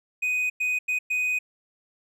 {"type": "tone bursts at uneven times", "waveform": "triangle", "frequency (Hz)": 2496, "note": "D#7", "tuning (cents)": 5, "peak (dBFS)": -21, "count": 4, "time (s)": [[0.22, 0.5], [0.6, 0.79], [0.88, 0.99], [1.1, 1.39]], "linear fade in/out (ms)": 10, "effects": []}